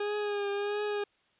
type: tone with vibrato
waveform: 40% pulse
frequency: 410 Hz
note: G#4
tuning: 22 cents flat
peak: -29 dBFS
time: 0-1.04 s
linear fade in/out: 5 ms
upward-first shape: triangle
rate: 1.5 Hz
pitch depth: 38 cents each way
effects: white hiss -69 dBFS RMS until 1.39 s + resampled to 8000 Hz